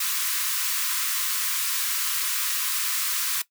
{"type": "high-pass noise", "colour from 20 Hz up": "white", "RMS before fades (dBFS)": -26, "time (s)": [0, 3.42], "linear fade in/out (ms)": 5, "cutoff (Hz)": 1000, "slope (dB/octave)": 96, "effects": ["noise-tail reverb RT60 0.1 s tail -17 dB re dry"]}